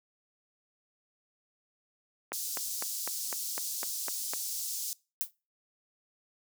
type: click train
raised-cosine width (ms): 0.5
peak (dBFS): -20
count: 9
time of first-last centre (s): 2.32-4.335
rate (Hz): 3.97
type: high-pass noise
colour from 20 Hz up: pink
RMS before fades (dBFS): -36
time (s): 2.33-4.93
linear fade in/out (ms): 0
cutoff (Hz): 5100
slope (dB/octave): 24
type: noise with exponential decay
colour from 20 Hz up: violet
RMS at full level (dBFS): -27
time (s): 5.21-5.31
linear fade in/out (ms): 0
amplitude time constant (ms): 21
effects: noise-tail reverb RT60 0.3 s tail -23 dB re dry + high-pass 300 Hz 12 dB/octave